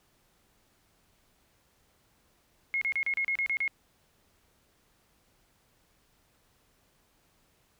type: tone bursts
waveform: sine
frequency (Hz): 2162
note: C#7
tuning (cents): -44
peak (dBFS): -26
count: 9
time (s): 2.74-3.678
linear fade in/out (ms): 0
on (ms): 74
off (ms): 34
effects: pink hiss -68 dBFS RMS until 7.79 s